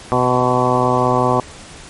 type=harmonic tone with a mistuned harmonic; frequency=125.3 Hz; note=B2; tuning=25 cents sharp; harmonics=1 / 2 / 3 / 4 / 5 / 6 / 7 / 8 / 9; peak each=-21 / -21 / -21 / -21 / -21 / -21 / -21 / -21 / -21 dBFS; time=0.12-1.4 s; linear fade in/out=0 ms; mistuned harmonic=8; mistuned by=+20 cents; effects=pink hiss -37 dBFS RMS until 1.89 s + MP3 48 kbps